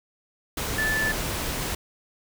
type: tone in noise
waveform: sine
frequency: 1748 Hz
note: A6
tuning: 12 cents flat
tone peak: -23 dBFS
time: 0.78-1.12 s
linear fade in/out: 5 ms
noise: pink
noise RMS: -29 dBFS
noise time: 0.57-1.75 s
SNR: +3 dB
effects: none